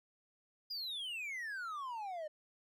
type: exponential sweep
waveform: triangle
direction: down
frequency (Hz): 4978 to 595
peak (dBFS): -38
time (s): 0.7-2.28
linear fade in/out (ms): 10
effects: none